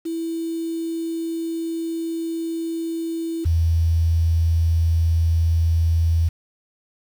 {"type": "tone pair in turn", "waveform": "sine", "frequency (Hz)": [329.7, 82.65], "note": ["E4", "E2"], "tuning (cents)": [0, 5], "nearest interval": "2 octaves", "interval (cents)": 2395, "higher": "first", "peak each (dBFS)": [-23, -15], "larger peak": "second", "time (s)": [[0.05, 3.45], [3.45, 6.29]], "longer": "first", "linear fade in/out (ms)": 10, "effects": ["7-bit"]}